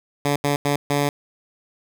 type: tone bursts at uneven times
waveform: 10% pulse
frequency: 143.6 Hz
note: D3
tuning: 39 cents flat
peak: -10 dBFS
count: 4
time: 0.25-0.36 / 0.44-0.56 / 0.65-0.76 / 0.9-1.09 s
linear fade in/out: 2 ms
effects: none